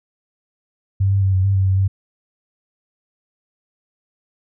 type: tone with pitch steps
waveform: sine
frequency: 97.4 / 98.4 / 96.1 / 93.7 / 98.3 / 95.8 / 95.1 / 96.6 Hz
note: G2 / G2 / G2 / F#2 / G2 / G2 / F#2 / G2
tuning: -11 / +7 / -34 / +22 / +5 / -39 / +48 / -25 cents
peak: -13 dBFS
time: 1-1.88 s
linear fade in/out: 10 ms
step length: 110 ms
effects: none

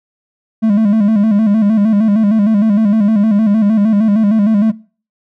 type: tone with vibrato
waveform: triangle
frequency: 211.9 Hz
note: G#3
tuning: 35 cents sharp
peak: -6 dBFS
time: 0.62-4.72 s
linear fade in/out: 20 ms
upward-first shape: square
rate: 6.5 Hz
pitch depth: 79 cents each way
effects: noise-tail reverb RT60 0.4 s tail -22 dB re dry

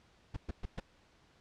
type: noise bursts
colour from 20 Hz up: brown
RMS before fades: -36 dBFS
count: 4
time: 0.34-0.8 s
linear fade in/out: 5 ms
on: 25 ms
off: 120 ms
effects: pink hiss -66 dBFS RMS until 1.4 s + low-pass 5000 Hz 12 dB/octave

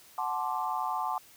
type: chord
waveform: sine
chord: D dominant seventh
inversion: first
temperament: equal with one note detuned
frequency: 740 / 871.4 / 1046.5 / 1174.7 Hz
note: F#5 / A5 / C6 / D6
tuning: 0 / -17 / 0 / 0 cents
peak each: -35 / -33 / -35 / -36 dBFS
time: 0.18-1.18 s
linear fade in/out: 2 ms
effects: white hiss -56 dBFS RMS until 1.36 s

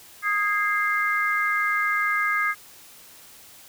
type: chord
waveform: sine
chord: Ab major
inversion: second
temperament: equal with one note detuned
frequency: 1244.5 / 1638.3 / 2093 Hz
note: Eb6 / Ab6 / C7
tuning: 0 / -24 / 0 cents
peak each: -25 dBFS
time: 0.22-2.55 s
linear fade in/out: 50 ms
effects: white hiss -48 dBFS RMS until 3.68 s

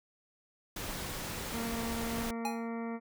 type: noise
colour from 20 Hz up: pink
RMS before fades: -39 dBFS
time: 0.76-2.31 s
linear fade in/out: 5 ms
type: harmonic tone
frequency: 230.4 Hz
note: A#3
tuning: 20 cents flat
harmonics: 1 / 2 / 3 / 4 / 5 / 6 / 8 / 9 / 10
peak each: -36 / -42 / -46 / -48 / -50 / -52 / -54 / -55 / -56 dBFS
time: 1.51-3 s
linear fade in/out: 50 ms
type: tone with exponential decay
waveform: square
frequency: 831 Hz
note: G#5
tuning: 1 cent sharp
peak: -30 dBFS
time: 2.45-2.68 s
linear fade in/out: 1 ms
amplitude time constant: 49 ms
effects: none

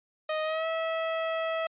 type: tone with pitch glide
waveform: sawtooth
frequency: 622.3 to 649.9 Hz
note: D#5 to E5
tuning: 0 to -25 cents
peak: -24 dBFS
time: 0.29-1.67 s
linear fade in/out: 5 ms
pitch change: +75 cents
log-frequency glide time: 0.43-0.67 s
effects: resampled to 8000 Hz

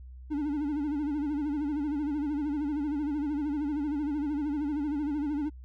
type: tone with vibrato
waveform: triangle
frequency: 293.7 Hz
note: D4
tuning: in tune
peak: -26 dBFS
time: 0.3-5.5 s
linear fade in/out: 20 ms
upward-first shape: sine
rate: 13 Hz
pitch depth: 89 cents each way
effects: added 63 Hz sine -43 dBFS peak until 5.64 s

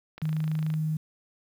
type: click train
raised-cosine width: 0.3 ms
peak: -27 dBFS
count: 16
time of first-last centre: 0.18-0.74 s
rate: 26.8 Hz
type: tone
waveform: sine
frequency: 156 Hz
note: D#3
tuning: 5 cents sharp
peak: -25 dBFS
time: 0.22-0.97 s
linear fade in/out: 5 ms
effects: 9-bit

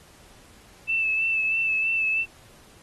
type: tone with vibrato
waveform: sine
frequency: 2637 Hz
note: E7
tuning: in tune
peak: -21 dBFS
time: 0.87-2.26 s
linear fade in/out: 50 ms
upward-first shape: sine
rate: 3.1 Hz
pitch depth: 28 cents each way
effects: pink hiss -53 dBFS RMS until 2.82 s + AAC 32 kbps

